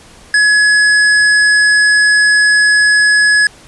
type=tone with hard clipping; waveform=sine; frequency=1690 Hz; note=G#6; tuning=30 cents sharp; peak=-8 dBFS; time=0.34-3.47 s; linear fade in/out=2 ms; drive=17 dB; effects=pink hiss -40 dBFS RMS until 3.67 s + resampled to 24000 Hz